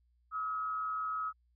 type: tone with frequency modulation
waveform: sine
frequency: 1280 Hz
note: D#6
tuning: 49 cents sharp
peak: -33 dBFS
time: 0.31-1.33 s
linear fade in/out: 50 ms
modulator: 114 Hz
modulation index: 0.43
effects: added 60 Hz sine -68 dBFS peak until 1.55 s